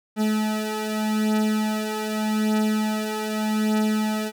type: beating tone pair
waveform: 40% pulse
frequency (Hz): 214.6 / 215.43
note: A3 / A3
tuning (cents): -43 / -36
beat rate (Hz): 0.83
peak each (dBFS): -26 / -22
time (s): 0.16-4.32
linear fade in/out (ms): 50
effects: none